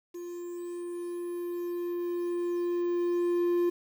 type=tone with level ramp; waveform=triangle; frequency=349.2 Hz; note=F4; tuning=in tune; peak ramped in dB=-35 to -21 dBFS; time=0.14-3.7 s; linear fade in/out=10 ms; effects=9-bit